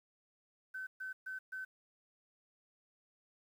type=tone bursts; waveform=sine; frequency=1526 Hz; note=G6; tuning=47 cents flat; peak=-40 dBFS; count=4; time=0.74-1.65 s; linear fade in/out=10 ms; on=130 ms; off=130 ms; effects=11-bit